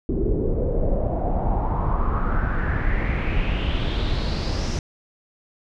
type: noise with low-pass filter sweep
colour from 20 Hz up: brown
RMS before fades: -22 dBFS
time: 0.09-4.79 s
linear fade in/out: 2 ms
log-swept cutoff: 350 to 5900 Hz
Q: 4.7
effects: none